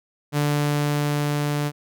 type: tone with level ramp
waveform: sawtooth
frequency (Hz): 146.6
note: D3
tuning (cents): -3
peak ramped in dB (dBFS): -15 to -18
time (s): 0.32-1.72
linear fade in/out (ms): 50
effects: none